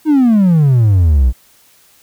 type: exponential sweep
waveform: triangle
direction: down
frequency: 320.3 to 57.7 Hz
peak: -4 dBFS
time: 0.05-1.33 s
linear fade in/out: 50 ms
effects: tanh soft clip ceiling 0 dBFS + white hiss -49 dBFS RMS until 2.02 s